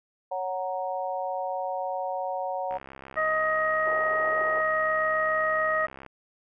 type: chord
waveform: sine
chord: F# major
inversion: second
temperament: equal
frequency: 554.4 / 740 / 932.3 Hz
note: C#5 / F#5 / A#5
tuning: 0 / 0 / 0 cents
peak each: -32 / -31 / -34 dBFS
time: 0.31-2.78 s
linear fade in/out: 10 ms
type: click train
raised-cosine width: 0.5 ms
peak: -27 dBFS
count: 226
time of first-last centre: 2.71-6.063 s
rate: 67.1 Hz
type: harmonic tone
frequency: 628 Hz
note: D#5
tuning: 16 cents sharp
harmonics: 1 / 2 / 3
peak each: -27 / -27 / -27 dBFS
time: 3.16-5.87 s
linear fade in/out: 20 ms
type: band-pass noise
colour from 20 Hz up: pink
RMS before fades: -39 dBFS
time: 3.86-4.61 s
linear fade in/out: 5 ms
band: 360 to 950 Hz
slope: 48 dB/octave
effects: none